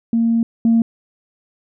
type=tone pair in turn; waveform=sine; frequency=230 / 229 Hz; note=A#3 / A#3; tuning=-23 / -31 cents; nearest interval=unison; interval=8 cents; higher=first; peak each=-12 / -9 dBFS; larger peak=second; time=0.13-0.43 / 0.65-0.82 s; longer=first; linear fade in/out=2 ms; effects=tanh soft clip ceiling -7 dBFS